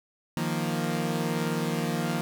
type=chord; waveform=sawtooth; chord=Eb suspended second; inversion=none; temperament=equal; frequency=155.56 / 174.61 / 233.1 Hz; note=Eb3 / F3 / Bb3; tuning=0 / 0 / 0 cents; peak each=-27 dBFS; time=0.37-2.21 s; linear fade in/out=0 ms; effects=none